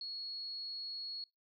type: tone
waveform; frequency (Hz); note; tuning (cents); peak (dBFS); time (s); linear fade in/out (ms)
sine; 4336; C#8; -39; -40; 0.01-1.24; 2
effects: noise-tail reverb RT60 0.2 s tail -24 dB re dry